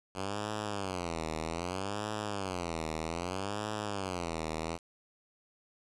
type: tone with vibrato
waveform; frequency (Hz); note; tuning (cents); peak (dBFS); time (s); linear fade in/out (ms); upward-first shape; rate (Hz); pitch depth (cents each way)
5% pulse; 91.9; F#2; -11; -23; 0.14-4.79; 50; sine; 0.63; 260
effects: resampled to 22050 Hz + 9-bit